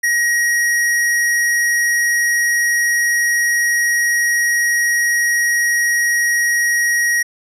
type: tone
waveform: square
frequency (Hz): 1894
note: A#6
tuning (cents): +27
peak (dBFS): -14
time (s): 0.03-7.23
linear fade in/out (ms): 10
effects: resampled to 32000 Hz